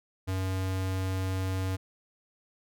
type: tone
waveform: square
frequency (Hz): 94.3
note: F#2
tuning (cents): +33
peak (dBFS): -29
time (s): 0.27-1.77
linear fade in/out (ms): 20
effects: none